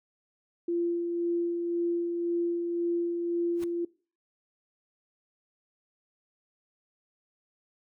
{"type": "tone with tremolo", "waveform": "sine", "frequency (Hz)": 343.4, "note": "F4", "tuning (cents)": -29, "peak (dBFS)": -25, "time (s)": [0.68, 3.85], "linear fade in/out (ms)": 5, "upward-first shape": "sine", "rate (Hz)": 1.9, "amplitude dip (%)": 35}
{"type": "noise with exponential growth", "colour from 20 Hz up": "pink", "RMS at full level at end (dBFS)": -41, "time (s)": [3.53, 3.64], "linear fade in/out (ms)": 2, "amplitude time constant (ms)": 22}
{"effects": ["noise-tail reverb RT60 0.4 s tail -22 dB re dry"]}